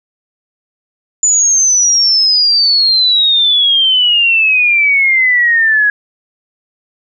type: exponential sweep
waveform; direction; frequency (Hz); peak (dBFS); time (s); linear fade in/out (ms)
sine; down; 7040 to 1661.2; -7; 1.23-5.9; 2
effects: none